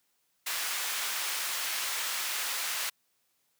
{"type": "high-pass noise", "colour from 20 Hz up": "pink", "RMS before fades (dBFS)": -33, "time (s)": [0.46, 2.9], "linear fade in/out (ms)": 10, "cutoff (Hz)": 1400, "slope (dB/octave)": 12, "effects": ["white hiss -74 dBFS RMS until 3.59 s", "high-pass 100 Hz 12 dB/octave"]}